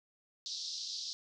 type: band-pass noise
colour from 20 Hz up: white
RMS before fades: -41 dBFS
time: 0.46-1.13 s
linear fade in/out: 0 ms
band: 3800 to 5600 Hz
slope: 48 dB/octave
effects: none